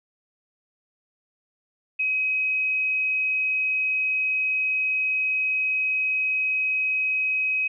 sine tone, 2535 Hz, D#7, 32 cents sharp, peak -21 dBFS, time 1.99-7.68 s, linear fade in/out 10 ms, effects none

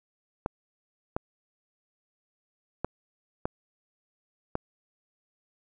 clicks, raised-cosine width 1 ms, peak -14 dBFS, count 5, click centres 0.461 / 1.165 / 2.846 / 3.455 / 4.554 s, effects none

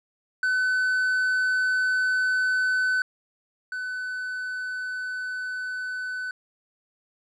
triangle tone pair in turn, 1510 / 1504.7 Hz, F#6 / F#6, +35 / +29 cents, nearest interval unison, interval 6 cents, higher first, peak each -19 / -27 dBFS, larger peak first, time 0.43-3.02 / 3.72-6.31 s, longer neither, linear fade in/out 2 ms, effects resampled to 24000 Hz

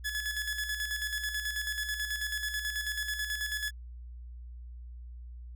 sawtooth tone with tremolo, 1706 Hz, G#6, 46 cents sharp, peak -27 dBFS, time 0.04-3.71 s, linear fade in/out 20 ms, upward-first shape square, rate 9.2 Hz, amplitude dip 50%, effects added 60 Hz sine -42 dBFS peak until 5.55 s

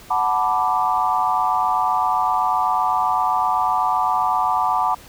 sine chord, B minor seventh, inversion second, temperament equal, 740 / 880 / 987.8 / 1174.7 Hz, F#5 / A5 / B5 / D6, 0 / 0 / 0 / 0 cents, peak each -22 dBFS, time 0.1-4.95 s, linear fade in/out 10 ms, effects pink hiss -44 dBFS RMS until 5.08 s

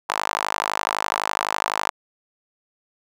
sawtooth tone with high-pass filter, 51.91 Hz, G#1, in tune, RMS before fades -25 dBFS, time 0.09-1.91 s, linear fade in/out 5 ms, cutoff 930 Hz, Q 2.5, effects low-pass 11000 Hz 12 dB/octave

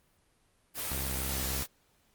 white noise, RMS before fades -35 dBFS, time 0.74-1.67 s, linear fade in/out 50 ms
sawtooth tone with vibrato, 66.5 Hz, C2, 29 cents sharp, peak -31 dBFS, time 0.91-1.63 s, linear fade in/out 5 ms, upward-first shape triangle, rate 3.1 Hz, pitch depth 26 cents each way
effects pink hiss -69 dBFS RMS until 2.14 s + Opus 32 kbps

